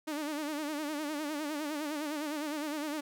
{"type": "tone with vibrato", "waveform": "sawtooth", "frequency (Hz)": 299.7, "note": "D4", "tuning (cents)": 35, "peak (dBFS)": -30, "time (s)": [0.07, 3.01], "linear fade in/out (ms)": 10, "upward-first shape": "sine", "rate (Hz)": 9.8, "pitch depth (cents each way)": 87, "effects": []}